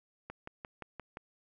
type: click train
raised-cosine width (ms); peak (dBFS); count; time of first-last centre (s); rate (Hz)
0.5; -27; 6; 0.3-1.171; 5.74
effects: none